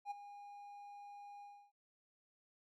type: tone with ADSR envelope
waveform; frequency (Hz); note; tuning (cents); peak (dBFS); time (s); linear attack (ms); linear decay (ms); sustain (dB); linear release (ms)
triangle; 814; G#5; -35; -36; 0.05-1.72; 59; 16; -13; 300
effects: none